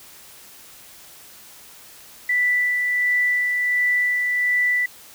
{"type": "tone with tremolo", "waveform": "sine", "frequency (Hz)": 1975.5, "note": "B6", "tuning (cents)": 0, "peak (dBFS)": -16, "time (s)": [2.29, 4.86], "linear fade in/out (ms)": 5, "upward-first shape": "sine", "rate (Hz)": 1.4, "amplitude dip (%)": 30, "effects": ["white hiss -45 dBFS RMS until 5.14 s"]}